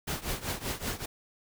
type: noise with tremolo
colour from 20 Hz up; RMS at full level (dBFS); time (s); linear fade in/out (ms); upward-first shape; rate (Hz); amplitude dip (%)
pink; -31; 0.07-1.06; 10; triangle; 5.2; 90
effects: none